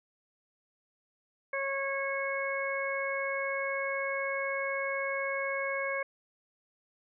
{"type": "harmonic tone", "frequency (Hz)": 548, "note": "C#5", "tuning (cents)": -20, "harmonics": [1, 2, 3, 4], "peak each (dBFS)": [-34, -38, -37, -35], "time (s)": [1.53, 6.03], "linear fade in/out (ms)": 5, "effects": []}